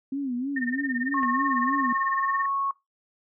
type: tone with vibrato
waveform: sine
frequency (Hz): 261.6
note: C4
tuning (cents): 0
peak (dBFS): -26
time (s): 0.12-1.93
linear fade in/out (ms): 5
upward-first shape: sine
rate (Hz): 3.2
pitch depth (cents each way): 140
type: tone with tremolo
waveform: sine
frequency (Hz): 1819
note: A#6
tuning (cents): -43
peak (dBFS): -25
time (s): 0.56-2.46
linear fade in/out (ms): 5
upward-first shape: sine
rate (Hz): 18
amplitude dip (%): 100
type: tone with pitch glide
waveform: sine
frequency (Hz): 1086 to 1101.8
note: C#6 to C#6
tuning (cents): -36 to -11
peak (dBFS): -24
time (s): 1.14-2.71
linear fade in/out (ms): 2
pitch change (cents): +25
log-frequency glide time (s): 2.15-2.4
type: click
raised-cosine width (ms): 0.5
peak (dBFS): -24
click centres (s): 1.232
effects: noise-tail reverb RT60 0.2 s tail -21 dB re dry